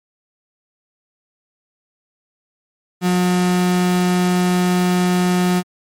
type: tone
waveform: 35% pulse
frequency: 180 Hz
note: F#3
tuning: 47 cents flat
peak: -12 dBFS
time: 3.01-5.63 s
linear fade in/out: 50 ms
effects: MP3 64 kbps